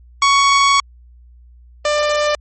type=tone pair in turn; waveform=sawtooth; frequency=1116 / 595.3 Hz; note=C#6 / D5; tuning=+11 / +23 cents; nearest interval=major seventh; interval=1088 cents; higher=first; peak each=-6 / -10 dBFS; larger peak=first; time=0.22-0.8 / 1.85-2.35 s; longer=first; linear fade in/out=2 ms; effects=added 60 Hz sine -41 dBFS peak until 2.4 s + MP3 32 kbps